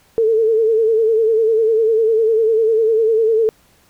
sine tone with vibrato, 445.3 Hz, A4, 21 cents sharp, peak -11 dBFS, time 0.18-3.49 s, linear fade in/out 0 ms, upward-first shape sine, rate 10 Hz, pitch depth 59 cents each way, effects pink hiss -54 dBFS RMS until 3.89 s

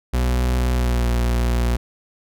40% pulse tone with pitch glide, 61.74 to 59.53 Hz, B1 to A#1, 0 to +37 cents, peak -16 dBFS, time 0.13-1.77 s, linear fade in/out 10 ms, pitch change -63 cents, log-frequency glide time 0.73-1.05 s, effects none

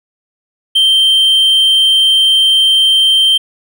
triangle tone, 3136 Hz, G7, in tune, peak -5 dBFS, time 0.75-3.38 s, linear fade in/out 10 ms, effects none

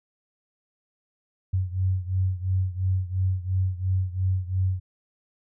sine beating tone pair, 92.5 / 95.4 Hz, F#2 / G2, 0 / -47 cents, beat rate 2.9 Hz, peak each -24 / -27 dBFS, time 1.53-4.8 s, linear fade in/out 10 ms, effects none

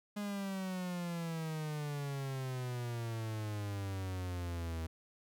45% pulse exponential sweep, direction down, 207.8 to 80.1 Hz, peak -37 dBFS, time 0.16-4.87 s, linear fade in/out 10 ms, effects none

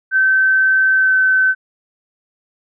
sine tone with pitch glide, 1541 to 1527.7 Hz, G6 to G6, -30 to -45 cents, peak -10 dBFS, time 0.11-1.55 s, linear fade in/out 50 ms, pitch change -15 cents, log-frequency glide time 0.95-1.14 s, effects none

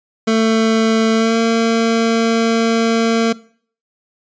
25% pulse tone with pitch glide, 223 to 227.8 Hz, A3 to A#3, +23 to -40 cents, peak -8 dBFS, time 0.27-3.33 s, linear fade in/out 10 ms, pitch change +37 cents, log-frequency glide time 1.14-1.38 s, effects noise-tail reverb RT60 0.5 s tail -20 dB re dry + resampled to 16000 Hz

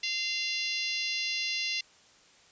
harmonic tone, 691 Hz, F5, 19 cents flat, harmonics 3 / 4 / 5 / 6 / 7 / 8 / 9, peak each -37 / -34 / -39 / -37 / -36 / -41 / -44 dBFS, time 0.03-1.81 s, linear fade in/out 5 ms, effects white hiss -59 dBFS RMS until 2.51 s + resampled to 16000 Hz

